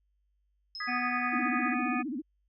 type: tone with exponential decay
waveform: sine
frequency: 5150 Hz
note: E8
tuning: 41 cents flat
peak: -37 dBFS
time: 0.75-1.49 s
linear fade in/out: 1 ms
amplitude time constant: 160 ms
type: chord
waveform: sine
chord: G# minor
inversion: second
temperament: equal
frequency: 1244.5 / 1661.2 / 1975.5 Hz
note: D#6 / G#6 / B6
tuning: 0 / 0 / 0 cents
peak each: -37 dBFS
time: 0.8-1.74 s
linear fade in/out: 5 ms
type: harmonic tone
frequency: 246.9 Hz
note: B3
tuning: in tune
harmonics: 1 / 3 / 5 / 7 / 9 / 10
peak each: -35 / -36 / -35 / -40 / -43 / -36 dBFS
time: 0.87-2.03 s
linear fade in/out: 20 ms
type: tone with vibrato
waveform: sine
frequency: 275.2 Hz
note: C#4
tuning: 12 cents flat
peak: -32 dBFS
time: 1.32-2.22 s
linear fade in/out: 20 ms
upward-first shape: sine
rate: 15 Hz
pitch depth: 270 cents each way
effects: added 50 Hz sine -70 dBFS peak until 2.48 s